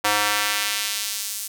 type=tone with high-pass filter sweep; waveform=square; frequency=104.3 Hz; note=G#2; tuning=8 cents sharp; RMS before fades=-24 dBFS; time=0.04-1.48 s; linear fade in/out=10 ms; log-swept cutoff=830 to 8000 Hz; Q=0.78; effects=none